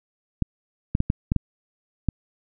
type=clicks; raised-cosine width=5 ms; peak=-8 dBFS; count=7; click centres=0.423 / 0.951 / 1.004 / 1.101 / 1.319 / 1.363 / 2.087 s; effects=none